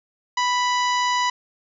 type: harmonic tone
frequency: 987.8 Hz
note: B5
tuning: in tune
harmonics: 1 / 2 / 3 / 4 / 5 / 6 / 7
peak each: -20 / -26 / -30 / -32 / -34 / -36 / -37 dBFS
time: 0.37-1.3 s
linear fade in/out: 5 ms
effects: none